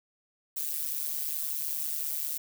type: noise with amplitude modulation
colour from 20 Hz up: violet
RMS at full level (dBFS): -29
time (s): 0.56-2.38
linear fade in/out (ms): 10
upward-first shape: sine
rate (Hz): 150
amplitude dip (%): 85
effects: none